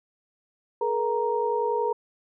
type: tone cluster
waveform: sine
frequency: 427.5 / 478.1 / 934 Hz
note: A4 / A#4 / A#5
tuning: -50 / +44 / +3 cents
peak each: -27 dBFS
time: 0.81-1.93 s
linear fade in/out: 5 ms
effects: none